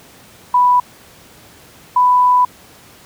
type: tone pair in turn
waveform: sine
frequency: 987.8 / 993.5 Hz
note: B5 / B5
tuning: 0 / +10 cents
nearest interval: unison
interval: 10 cents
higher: second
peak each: -8 dBFS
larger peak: neither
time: 0.54-0.8 / 1.96-2.45 s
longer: second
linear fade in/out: 5 ms
effects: pink hiss -43 dBFS RMS until 3.05 s + high-pass 80 Hz 12 dB/octave